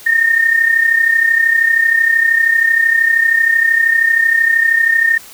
sine tone with amplitude modulation, 1828 Hz, A#6, 34 cents flat, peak -6 dBFS, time 0.06-5.18 s, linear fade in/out 10 ms, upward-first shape sine, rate 32.9 Hz, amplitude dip 65%, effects white hiss -37 dBFS RMS until 5.33 s

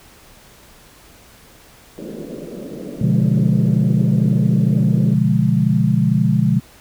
pink band-pass noise, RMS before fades -31 dBFS, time 1.98-5.14 s, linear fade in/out 0 ms, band 160 to 560 Hz, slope 48 dB/octave
sine chord, B diminished seventh, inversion none, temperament equal with one note detuned, 123.47 / 145.65 / 174.61 / 207.7 Hz, B2 / D3 / F3 / Ab3, 0 / -14 / 0 / 0 cents, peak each -18 dBFS, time 3.01-6.6 s, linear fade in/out 5 ms
effects pink hiss -46 dBFS RMS until 6.8 s

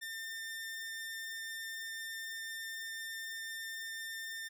sawtooth tone, 1802 Hz, A6, 41 cents sharp, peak -37 dBFS, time 0.01-4.49 s, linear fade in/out 20 ms, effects none

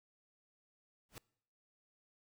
pink noise with exponential growth, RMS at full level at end -44 dBFS, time 1.09-1.18 s, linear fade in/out 1 ms, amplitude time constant 19 ms, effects noise-tail reverb RT60 0.7 s tail -24 dB re dry

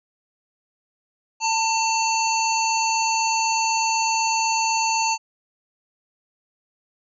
harmonic tone with a mistuned harmonic, 896 Hz, A5, 31 cents sharp, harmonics 1 / 3 / 5 / 7 / 8, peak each -21 / -26 / -28 / -29 / -30 dBFS, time 1.4-5.18 s, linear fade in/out 50 ms, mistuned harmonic 8, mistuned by -79 cents, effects none

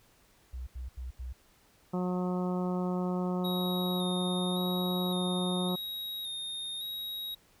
sine tone bursts, 63 Hz, B1, 35 cents sharp, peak -36 dBFS, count 4, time 0.53-1.33 s, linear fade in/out 10 ms, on 140 ms, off 80 ms
harmonic tone, 181 Hz, F#3, 38 cents flat, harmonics 1 / 2 / 3 / 4 / 5 / 6 / 7, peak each -30 / -36 / -40 / -42 / -44 / -46 / -47 dBFS, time 1.93-5.76 s, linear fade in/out 10 ms
square tone with vibrato, 3742 Hz, A#7, 6 cents sharp, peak -36 dBFS, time 3.44-7.35 s, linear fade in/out 10 ms, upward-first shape square, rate 0.89 Hz, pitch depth 28 cents each way
effects pink hiss -64 dBFS RMS until 7.6 s

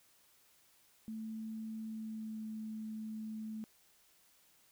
sine tone with pitch glide, 220.5 to 218 Hz, A3 to A3, +4 to -16 cents, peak -40 dBFS, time 1.08-3.64 s, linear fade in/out 0 ms, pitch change -20 cents, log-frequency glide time 1.83-2.46 s, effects white hiss -68 dBFS RMS until 4.71 s

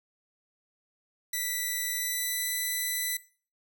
5% pulse tone with pitch glide, 1975.5 to 1993.8 Hz, B6 to B6, 0 to +16 cents, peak -19 dBFS, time 1.33-3.17 s, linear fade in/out 5 ms, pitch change +16 cents, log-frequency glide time 1.9-2.52 s, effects noise-tail reverb RT60 0.4 s tail -18 dB re dry

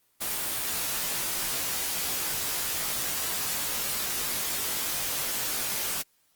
white noise with comb filter, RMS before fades -30 dBFS, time 0.2-6.03 s, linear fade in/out 20 ms, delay 19 ms, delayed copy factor -1, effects white hiss -68 dBFS RMS until 6.35 s + Opus 24 kbps

